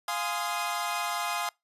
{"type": "chord", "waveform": "sawtooth", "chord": "F minor seventh", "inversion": "none", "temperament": "equal with one note detuned", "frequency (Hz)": [698.5, 830.6, 1035.1, 1244.5], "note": ["F5", "Ab5", "C6", "Eb6"], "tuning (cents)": [0, 0, -19, 0], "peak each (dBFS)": -31, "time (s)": [0.08, 1.49], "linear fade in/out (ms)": 2, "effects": ["noise-tail reverb RT60 0.2 s tail -25 dB re dry", "resampled to 32000 Hz"]}